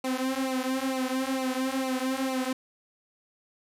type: tone with flanger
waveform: sawtooth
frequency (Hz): 261.6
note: C4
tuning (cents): 0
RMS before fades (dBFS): -29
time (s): 0.04-2.53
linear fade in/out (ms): 5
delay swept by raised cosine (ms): 0.58 to 5.38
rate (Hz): 2.2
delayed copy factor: -0.95
effects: resampled to 32000 Hz + 9-bit